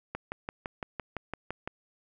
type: click train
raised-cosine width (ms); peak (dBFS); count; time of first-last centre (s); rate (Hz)
0.5; -19; 10; 0.15-1.675; 5.9
effects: none